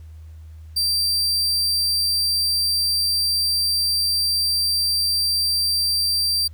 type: tone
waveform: 40% pulse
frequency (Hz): 4699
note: D8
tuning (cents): 0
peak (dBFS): -17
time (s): 0.76-6.48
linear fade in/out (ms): 10
effects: added 79 Hz sine -37 dBFS peak until 6.53 s + pink hiss -61 dBFS RMS until 6.53 s